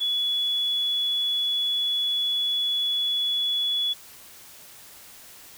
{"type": "tone", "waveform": "sine", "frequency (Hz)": 3400, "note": "G#7", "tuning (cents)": 40, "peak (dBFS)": -22, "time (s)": [0, 3.94], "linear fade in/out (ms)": 20, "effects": ["white hiss -47 dBFS RMS until 5.57 s"]}